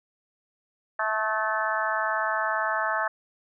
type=harmonic tone with a mistuned harmonic; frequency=217.8 Hz; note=A3; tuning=17 cents flat; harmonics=3 / 4 / 5 / 6 / 7 / 8; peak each=-31 / -31 / -31 / -31 / -31 / -31 dBFS; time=0.99-3.08 s; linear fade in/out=5 ms; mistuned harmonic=6; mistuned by=-22 cents; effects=none